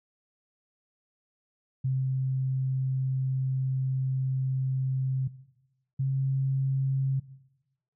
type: tone pair in turn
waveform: sine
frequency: 131.7 / 134.39 Hz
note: C3 / C3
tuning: +12 / +47 cents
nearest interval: unison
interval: 35 cents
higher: second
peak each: -24 dBFS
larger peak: neither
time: 1.84-5.28 / 5.99-7.2 s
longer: first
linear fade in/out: 10 ms
effects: noise-tail reverb RT60 1.0 s tail -18 dB re dry